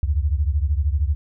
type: beating tone pair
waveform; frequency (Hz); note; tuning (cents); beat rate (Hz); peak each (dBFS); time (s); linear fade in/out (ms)
sine; 69.3 / 82.3; C#2 / E2; 0 / -2; 13; -19 / -22; 0.03-1.15; 0
effects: none